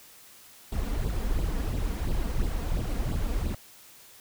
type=noise with flanger; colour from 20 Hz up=brown; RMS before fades=-28 dBFS; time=0.72-3.55 s; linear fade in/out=5 ms; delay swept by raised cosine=0.23 to 4.33 ms; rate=2.9 Hz; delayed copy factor=+0.75; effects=white hiss -52 dBFS RMS until 4.2 s